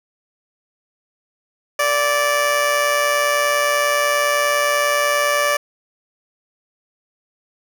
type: tone with amplitude modulation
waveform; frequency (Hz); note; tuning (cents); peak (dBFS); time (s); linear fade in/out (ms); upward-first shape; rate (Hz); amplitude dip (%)
15% pulse; 583; D5; -13; -7; 1.79-5.57; 5; sine; 130; 45
effects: none